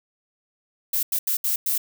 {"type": "noise bursts at uneven times", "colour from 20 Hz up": "violet", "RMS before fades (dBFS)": -23, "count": 5, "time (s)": [[0.93, 1.03], [1.12, 1.19], [1.27, 1.37], [1.44, 1.56], [1.66, 1.78]], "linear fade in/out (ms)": 5, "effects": []}